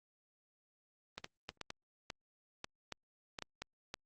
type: clicks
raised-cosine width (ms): 0.2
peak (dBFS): -24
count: 12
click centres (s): 1.18 / 1.244 / 1.491 / 1.613 / 1.704 / 2.102 / 2.644 / 2.923 / 3.388 / 3.423 / 3.62 / 3.941
effects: Opus 24 kbps